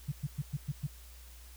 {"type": "tone bursts", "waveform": "sine", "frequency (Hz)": 142, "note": "C#3", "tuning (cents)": 42, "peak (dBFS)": -30, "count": 6, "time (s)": [0.08, 0.87], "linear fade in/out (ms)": 10, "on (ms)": 40, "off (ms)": 110, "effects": ["added 60 Hz sine -50 dBFS peak until 1.56 s", "white hiss -57 dBFS RMS until 1.56 s"]}